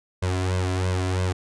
sawtooth tone with flanger, 92.3 Hz, F#2, 4 cents flat, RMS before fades -24 dBFS, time 0.22-1.33 s, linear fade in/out 10 ms, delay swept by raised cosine 1.9 to 3 ms, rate 3 Hz, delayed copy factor +1, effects resampled to 22050 Hz

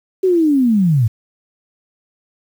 sine linear sweep, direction down, 385.5 to 102.7 Hz, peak -10 dBFS, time 0.23-1.08 s, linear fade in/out 10 ms, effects 7-bit

